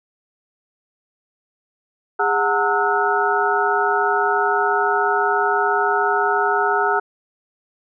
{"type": "tone cluster", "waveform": "sine", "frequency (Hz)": [408.5, 737, 906, 1300, 1454], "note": ["G#4", "F#5", "A#5", "E6", "F#6"], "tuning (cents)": [-29, -7, -50, -24, -31], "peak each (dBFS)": -22, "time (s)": [2.19, 7], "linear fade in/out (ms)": 10, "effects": []}